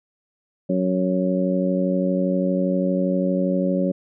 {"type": "harmonic tone", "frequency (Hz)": 92.5, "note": "F#2", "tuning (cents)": 0, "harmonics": [2, 3, 4, 5, 6], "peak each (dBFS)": [-21, -25, -29, -34, -24], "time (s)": [0.69, 3.92], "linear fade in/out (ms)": 10, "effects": []}